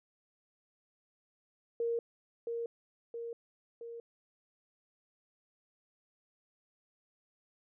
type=tone with echo; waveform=sine; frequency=466.2 Hz; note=A#4; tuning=in tune; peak=-30 dBFS; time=1.8-1.99 s; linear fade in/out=2 ms; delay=670 ms; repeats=3; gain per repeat=-4 dB; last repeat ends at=4 s; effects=none